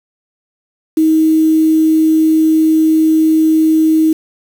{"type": "tone with quantisation", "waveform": "sine", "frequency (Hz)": 316.5, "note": "D#4", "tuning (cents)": 30, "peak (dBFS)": -7, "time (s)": [0.97, 4.13], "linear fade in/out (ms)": 5, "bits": 5, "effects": []}